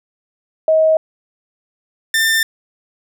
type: tone pair in turn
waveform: sine / sawtooth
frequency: 634 / 1793.2 Hz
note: D#5 / A6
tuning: +32 / +32 cents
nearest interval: octave + tritone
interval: 1800 cents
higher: second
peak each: -9 dBFS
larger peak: neither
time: 0.68-0.97 / 2.14-2.43 s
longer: neither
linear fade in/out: 2 ms
effects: none